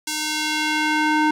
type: tone with band-pass filter sweep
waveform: square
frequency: 306.5 Hz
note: D#4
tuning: 26 cents flat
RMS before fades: -21 dBFS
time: 0.07-1.31 s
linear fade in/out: 5 ms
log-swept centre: 6900 to 1000 Hz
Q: 0.81
effects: none